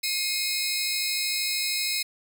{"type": "tone cluster", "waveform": "sawtooth", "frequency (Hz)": [2144, 2490, 3902, 4235, 5180], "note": ["C7", "D#7", "B7", "C8", "E8"], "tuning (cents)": [42, 1, -22, 20, -31], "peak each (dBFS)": -29, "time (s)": [0.03, 2.03], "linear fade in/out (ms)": 10, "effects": []}